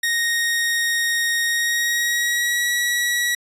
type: tone with pitch glide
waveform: sawtooth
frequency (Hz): 1864.7 to 1927.1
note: A#6 to B6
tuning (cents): 0 to -43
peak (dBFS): -15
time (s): 0.03-3.35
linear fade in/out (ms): 5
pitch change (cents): +57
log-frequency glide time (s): 1.45-2.7
effects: resampled to 32000 Hz